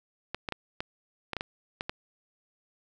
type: clicks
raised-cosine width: 0.3 ms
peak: -16 dBFS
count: 9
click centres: 0.346 / 0.488 / 0.523 / 0.805 / 1.333 / 1.367 / 1.409 / 1.809 / 1.895 s
effects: none